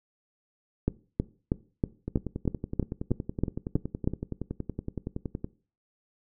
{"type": "two click trains", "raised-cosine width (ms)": 3, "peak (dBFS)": [-11, -19], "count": [11, 37], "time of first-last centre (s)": [[0.88, 4.075], [2.08, 5.444]], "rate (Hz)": [3.13, 10.7], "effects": ["noise-tail reverb RT60 0.4 s tail -20 dB re dry"]}